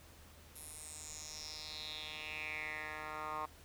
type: tone with band-pass filter sweep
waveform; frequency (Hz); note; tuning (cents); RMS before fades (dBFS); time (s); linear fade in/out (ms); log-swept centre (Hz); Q
10% pulse; 153.8; D#3; -20; -45; 0.55-3.46; 10; 11000 to 1100; 4.8
effects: added 78 Hz sine -60 dBFS peak until 3.64 s + pink hiss -60 dBFS RMS until 3.64 s